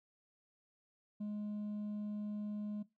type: tone with hard clipping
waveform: triangle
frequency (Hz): 208.9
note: G#3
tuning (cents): +10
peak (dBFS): -37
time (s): 1.2-2.83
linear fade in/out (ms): 10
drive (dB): 1
effects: noise-tail reverb RT60 0.2 s tail -18 dB re dry